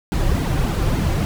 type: noise with flanger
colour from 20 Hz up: brown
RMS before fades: -19 dBFS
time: 0.12-1.25 s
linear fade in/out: 0 ms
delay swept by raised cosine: 1.7 to 4.7 ms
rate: 3.5 Hz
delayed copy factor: -0.8
effects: none